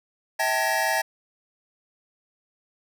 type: tone cluster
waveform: square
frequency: 646 / 778 / 888 / 1682 / 1892 Hz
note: E5 / G5 / A5 / G#6 / A#6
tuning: -35 / -13 / +16 / +22 / +25 cents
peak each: -29 dBFS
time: 0.39-1.02 s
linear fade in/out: 10 ms
effects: none